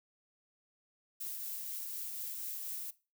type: noise with tremolo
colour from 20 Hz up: violet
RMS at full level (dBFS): -40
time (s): 1.2-2.91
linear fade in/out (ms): 10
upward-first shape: triangle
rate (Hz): 4.1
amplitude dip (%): 25
effects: noise-tail reverb RT60 0.3 s tail -19 dB re dry